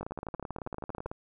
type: two click trains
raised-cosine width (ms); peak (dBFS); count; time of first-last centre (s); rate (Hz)
1; -23 / -24; 21 / 14; 0.01-1.115 / 0.03-1.062; 18.1 / 12.6
effects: none